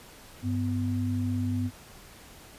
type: tone pair together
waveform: sine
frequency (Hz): 99.21 / 250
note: G2 / B3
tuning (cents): +21 / +21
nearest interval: octave + major third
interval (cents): 1600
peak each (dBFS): -28 / -29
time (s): 0.42-1.71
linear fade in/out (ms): 50
effects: pink hiss -50 dBFS RMS until 2.58 s + resampled to 32000 Hz